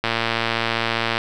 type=click train; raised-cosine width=0.3 ms; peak=-4 dBFS; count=132; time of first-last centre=0.04-1.179 s; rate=115 Hz; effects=none